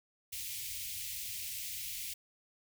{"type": "band-stop noise", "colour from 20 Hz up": "white", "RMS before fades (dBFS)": -41, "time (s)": [0.32, 2.14], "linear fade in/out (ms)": 10, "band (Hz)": [130, 2100], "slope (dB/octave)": 48, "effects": []}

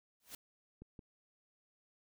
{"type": "noise with exponential growth", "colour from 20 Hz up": "white", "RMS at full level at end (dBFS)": -44, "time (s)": [0.2, 0.35], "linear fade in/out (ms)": 2, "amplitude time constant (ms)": 32}
{"type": "clicks", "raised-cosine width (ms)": 3, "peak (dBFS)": -38, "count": 2, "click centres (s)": [0.82, 0.992]}
{"effects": []}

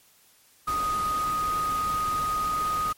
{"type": "tone in noise", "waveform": "sine", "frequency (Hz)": 1244.5, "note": "D#6", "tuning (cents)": 0, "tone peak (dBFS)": -24, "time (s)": [0.67, 2.93], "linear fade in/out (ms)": 10, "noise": "pink", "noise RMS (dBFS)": -37, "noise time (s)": [0.67, 2.93], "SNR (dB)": 10, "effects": ["white hiss -59 dBFS RMS until 2.97 s", "MP3 64 kbps"]}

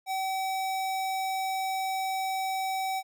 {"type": "tone", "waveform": "square", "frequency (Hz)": 764, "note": "G5", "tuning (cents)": -45, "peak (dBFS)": -29, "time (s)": [0.06, 3.03], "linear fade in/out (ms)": 50, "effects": []}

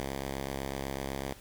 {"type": "tone", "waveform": "5% pulse", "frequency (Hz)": 68, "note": "C#2", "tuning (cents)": -33, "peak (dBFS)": -23, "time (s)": [0, 1.33], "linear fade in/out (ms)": 0, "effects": ["pink hiss -53 dBFS RMS until 1.4 s"]}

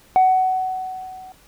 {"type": "tone with level ramp", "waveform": "sine", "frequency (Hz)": 748, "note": "F#5", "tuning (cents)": 19, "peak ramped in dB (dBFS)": [-8, -37], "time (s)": [0.16, 1.32], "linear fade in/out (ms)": 0, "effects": ["tanh soft clip ceiling -8 dBFS", "pink hiss -52 dBFS RMS until 1.47 s"]}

